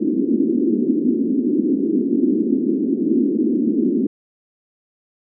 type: band-pass noise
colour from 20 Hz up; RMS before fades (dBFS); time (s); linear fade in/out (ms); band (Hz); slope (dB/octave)
pink; -18; 0-4.07; 5; 230 to 350; 48
effects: none